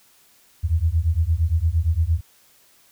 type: beating tone pair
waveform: sine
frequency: 77.78 / 86.48 Hz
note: D#2 / F2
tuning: 0 / -16 cents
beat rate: 8.7 Hz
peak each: -20 dBFS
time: 0.63-2.21 s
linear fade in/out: 20 ms
effects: white hiss -56 dBFS RMS until 2.91 s